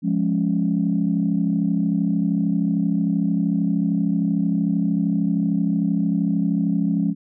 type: chord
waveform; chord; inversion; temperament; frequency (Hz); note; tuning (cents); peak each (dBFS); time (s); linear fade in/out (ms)
sine; Db major; first; equal; 174.61 / 207.7 / 277.2; F3 / Ab3 / Db4; 0 / 0 / 0; -21 / -21 / -23; 0.02-7.15; 50
effects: tanh soft clip ceiling -9 dBFS